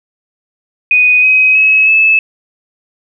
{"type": "tone with pitch steps", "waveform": "sine", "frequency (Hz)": [2489, 2528, 2568, 2608], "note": ["D#7", "D#7", "E7", "E7"], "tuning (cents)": [0, 27, -46, -19], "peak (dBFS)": -5, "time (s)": [0.91, 2.19], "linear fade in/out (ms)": 2, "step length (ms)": 320, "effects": []}